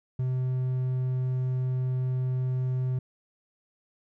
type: tone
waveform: triangle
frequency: 128.2 Hz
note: C3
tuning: 35 cents flat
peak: -23 dBFS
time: 0.19-2.99 s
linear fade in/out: 5 ms
effects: none